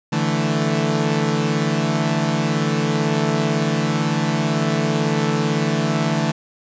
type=chord; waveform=sawtooth; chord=D suspended second; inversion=none; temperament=equal; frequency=146.83 / 164.81 / 220 Hz; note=D3 / E3 / A3; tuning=0 / 0 / 0 cents; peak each=-18 dBFS; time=0.12-6.32 s; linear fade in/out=10 ms; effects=resampled to 16000 Hz + 8-bit